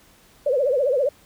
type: tone with vibrato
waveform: sine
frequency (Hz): 536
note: C5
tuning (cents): +42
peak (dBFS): -17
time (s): 0.46-1.09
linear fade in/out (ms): 5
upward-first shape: triangle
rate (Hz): 15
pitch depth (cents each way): 210
effects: pink hiss -54 dBFS RMS until 1.25 s